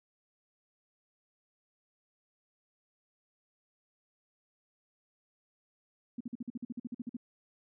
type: tone bursts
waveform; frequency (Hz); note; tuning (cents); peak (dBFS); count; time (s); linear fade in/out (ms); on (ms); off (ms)
sine; 240; B3; -49; -35; 14; 6.18-7.168; 5; 26; 48
effects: none